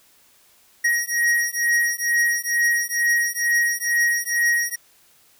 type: beating tone pair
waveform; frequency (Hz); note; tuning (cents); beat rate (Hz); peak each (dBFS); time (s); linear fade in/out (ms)
square; 1888 / 1890.2; A#6 / A#6; +22 / +24; 2.2; -22; 0.84-4.76; 10
effects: white hiss -56 dBFS RMS until 5.39 s